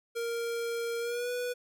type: tone with pitch glide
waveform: square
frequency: 466.2 to 491.1 Hz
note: A#4 to B4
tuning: 0 to -10 cents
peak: -32 dBFS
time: 0.15-1.54 s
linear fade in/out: 20 ms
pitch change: +90 cents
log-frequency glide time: 0.99-1.3 s
effects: none